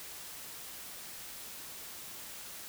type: silence
effects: white hiss -46 dBFS RMS until 2.68 s